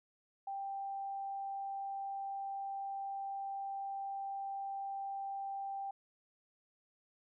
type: tone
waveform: sine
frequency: 787 Hz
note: G5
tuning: 7 cents sharp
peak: -38 dBFS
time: 0.47-5.91 s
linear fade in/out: 5 ms
effects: none